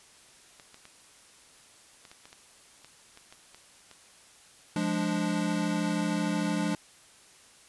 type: clicks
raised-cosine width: 0.2 ms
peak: -31 dBFS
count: 12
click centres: 0.598 / 0.744 / 0.854 / 2.052 / 2.115 / 2.255 / 2.329 / 2.846 / 3.174 / 3.325 / 3.546 / 3.913 s
type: chord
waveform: square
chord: D diminished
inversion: first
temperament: equal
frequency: 174.61 / 207.7 / 293.7 Hz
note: F3 / Ab3 / D4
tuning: 0 / 0 / 0 cents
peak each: -32 dBFS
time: 4.76-6.75 s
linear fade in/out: 2 ms
effects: white hiss -56 dBFS RMS until 7.68 s + resampled to 24000 Hz